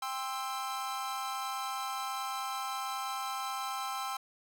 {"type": "chord", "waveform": "45% pulse", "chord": "C major", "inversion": "second", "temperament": "equal with one note detuned", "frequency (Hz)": [792.2, 1046.5, 1318.5], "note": ["G5", "C6", "E6"], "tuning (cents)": [18, 0, 0], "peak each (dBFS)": [-39, -39, -39], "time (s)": [0.02, 4.17], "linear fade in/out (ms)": 5, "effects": []}